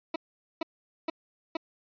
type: tone bursts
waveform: 20% pulse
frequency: 324.7 Hz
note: E4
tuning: 26 cents flat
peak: -23 dBFS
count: 4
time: 0.14-1.57 s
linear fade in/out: 5 ms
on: 20 ms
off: 450 ms
effects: resampled to 11025 Hz